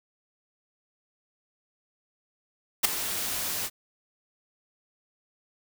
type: noise with ADSR envelope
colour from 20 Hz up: white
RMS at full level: -17 dBFS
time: 2.83-3.7 s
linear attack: 18 ms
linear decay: 9 ms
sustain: -14 dB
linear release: 48 ms
effects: none